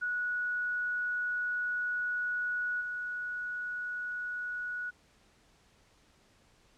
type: tone with level steps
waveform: sine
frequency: 1465 Hz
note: F#6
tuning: 18 cents flat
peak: -30 / -34 dBFS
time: 0.01-4.91 s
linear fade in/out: 20 ms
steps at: 2.8 s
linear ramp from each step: 20 ms
effects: pink hiss -65 dBFS RMS until 6.77 s + low-pass 8000 Hz 12 dB/octave